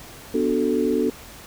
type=chord; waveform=sine; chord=B minor seventh; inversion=none; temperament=equal; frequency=246.9 / 293.7 / 370 / 440 Hz; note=B3 / D4 / F#4 / A4; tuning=0 / 0 / 0 / 0 cents; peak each=-24 / -24 / -25 / -23 dBFS; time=0.34-1.1 s; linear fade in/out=5 ms; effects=pink hiss -42 dBFS RMS until 1.46 s